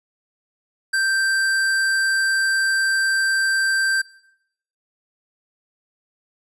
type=tone; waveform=square; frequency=1568 Hz; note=G6; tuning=in tune; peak=-18 dBFS; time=0.93-4.02 s; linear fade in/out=10 ms; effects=noise-tail reverb RT60 0.8 s tail -22 dB re dry + resampled to 24000 Hz